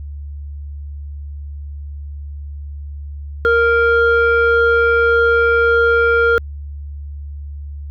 sine tone pair together, 466.2 / 1396.9 Hz, A#4 / F6, 0 / 0 cents, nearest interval octave + perfect fifth, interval 1900 cents, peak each -11 dBFS, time 3.45-6.38 s, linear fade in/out 0 ms, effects tanh soft clip ceiling -7 dBFS + added 72 Hz sine -26 dBFS peak until 7.9 s

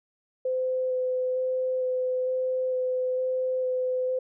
sine tone with vibrato, 511 Hz, C5, 41 cents flat, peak -24 dBFS, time 0.45-4.19 s, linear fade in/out 5 ms, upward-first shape square, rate 1.1 Hz, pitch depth 8 cents each way, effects none

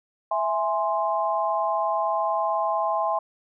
sine chord, E augmented, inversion none, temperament equal, 659.3 / 830.6 / 1046.5 Hz, E5 / G#5 / B#5, 0 / 0 / 0 cents, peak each -26 dBFS, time 0.31-3.19 s, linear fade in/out 5 ms, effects none

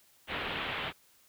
white low-pass noise, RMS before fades -36 dBFS, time 0.27-0.93 s, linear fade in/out 50 ms, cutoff 3400 Hz, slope 48 dB/octave, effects white hiss -64 dBFS RMS until 1.28 s

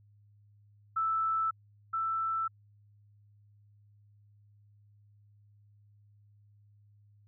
sine tone pair in turn, 1318.5 / 1326.9 Hz, E6 / E6, 0 / +11 cents, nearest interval unison, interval 11 cents, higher second, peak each -27 / -29 dBFS, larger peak first, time 0.96-1.51 / 1.93-2.48 s, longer neither, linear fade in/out 10 ms, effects added 103 Hz sine -59 dBFS peak until 7.27 s

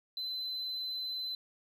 sine tone, 4043 Hz, B7, 40 cents sharp, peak -33 dBFS, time 0.17-1.35 s, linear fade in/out 2 ms, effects tanh soft clip ceiling -33 dBFS + 12-bit

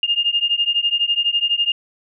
sine beating tone pair, 2820 / 2832 Hz, F7 / F7, +16 / +23 cents, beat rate 12 Hz, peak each -19 dBFS, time 0.03-1.72 s, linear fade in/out 2 ms, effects none

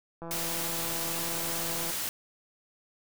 click train, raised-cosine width 1 ms, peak -27 dBFS, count 283, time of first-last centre 0.22-1.909 s, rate 167 Hz
white noise, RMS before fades -33 dBFS, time 0.31-2.09 s, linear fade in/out 0 ms
effects none

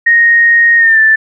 sine tone with pitch glide, 1864.7 to 1764.1 Hz, A#6 to A6, 0 to +4 cents, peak -4 dBFS, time 0.06-1.16 s, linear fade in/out 10 ms, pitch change -96 cents, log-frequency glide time 0.77-1 s, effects none

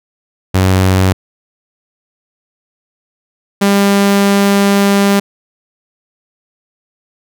sawtooth tone pair in turn, 94 / 199.67 Hz, F#2 / G3, +28 / +32 cents, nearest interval octave + minor second, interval 1304 cents, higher second, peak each -4 dBFS, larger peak neither, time 0.54-1.13 / 3.61-5.2 s, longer second, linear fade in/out 10 ms, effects none

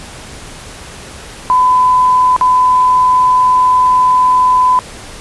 sine tone with dropouts, 1007 Hz, B5, 33 cents sharp, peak -6 dBFS, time 1.5-4.79 s, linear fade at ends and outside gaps 0 ms, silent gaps 2.364-2.411 s, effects pink hiss -31 dBFS RMS until 5.2 s + resampled to 24000 Hz

